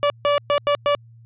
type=tone bursts at uneven times; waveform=30% pulse; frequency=578 Hz; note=D5; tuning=28 cents flat; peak=-13 dBFS; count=5; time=0.03-0.1 / 0.25-0.38 / 0.5-0.58 / 0.67-0.75 / 0.86-0.95 s; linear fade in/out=0 ms; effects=added 115 Hz sine -44 dBFS peak until 1.25 s + resampled to 8000 Hz